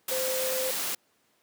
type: tone in noise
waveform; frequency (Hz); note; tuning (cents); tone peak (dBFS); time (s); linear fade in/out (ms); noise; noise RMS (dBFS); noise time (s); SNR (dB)
sine; 518; C5; -17; -29; 0.11-0.71; 5; white; -31; 0.08-0.95; -1
effects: pink hiss -68 dBFS RMS until 1.42 s + high-pass 200 Hz 12 dB/octave